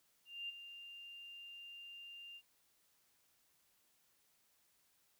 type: tone with ADSR envelope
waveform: sine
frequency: 2794 Hz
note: F7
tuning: in tune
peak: -40 dBFS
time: 0.25-2.42 s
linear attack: 240 ms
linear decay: 17 ms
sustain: -10 dB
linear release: 59 ms
effects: white hiss -75 dBFS RMS until 5.19 s